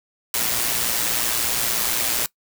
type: noise with amplitude modulation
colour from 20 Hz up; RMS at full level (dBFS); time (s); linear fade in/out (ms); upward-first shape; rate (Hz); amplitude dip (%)
white; -20; 0.34-2.26; 2; sine; 117; 50
effects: noise-tail reverb RT60 0.1 s tail -21 dB re dry